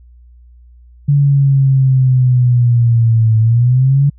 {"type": "linear two-way sweep", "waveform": "sine", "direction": "down then up", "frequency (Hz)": [143.7, 110, 143.7], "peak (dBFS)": -7, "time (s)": [1.08, 4.1], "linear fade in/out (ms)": 10, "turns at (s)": 3.39, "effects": ["added 60 Hz sine -39 dBFS peak until 4.18 s"]}